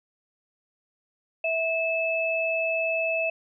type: tone pair together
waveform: sine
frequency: 652.8 / 2611 Hz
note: E5 / E7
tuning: -17 / -17 cents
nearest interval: 2 octaves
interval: 2400 cents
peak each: -26 dBFS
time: 1.44-3.3 s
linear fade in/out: 5 ms
effects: none